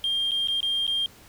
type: tone with dropouts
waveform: triangle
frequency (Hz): 3200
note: G7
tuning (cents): +35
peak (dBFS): -20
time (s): 0.04-1.06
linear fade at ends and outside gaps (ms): 1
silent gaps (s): 0.31-0.317 / 0.474-0.484 / 0.605-0.629 / 0.867-0.877
effects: tanh soft clip ceiling -19 dBFS + pink hiss -51 dBFS RMS until 1.28 s